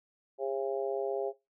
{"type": "harmonic tone", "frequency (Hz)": 135.3, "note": "C#3", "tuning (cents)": -42, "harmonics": [3, 4, 5, 6], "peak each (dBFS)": [-34, -34, -38, -43], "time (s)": [0.38, 1.33], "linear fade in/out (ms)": 50, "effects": ["noise-tail reverb RT60 0.2 s tail -18 dB re dry"]}